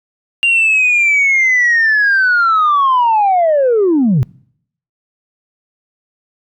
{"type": "linear sweep", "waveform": "sine", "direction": "down", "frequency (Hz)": [2794, 112.8], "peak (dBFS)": -7, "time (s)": [0.43, 4.23], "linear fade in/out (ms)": 0, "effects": ["noise-tail reverb RT60 0.7 s tail -26 dB re dry", "tanh soft clip ceiling -6 dBFS"]}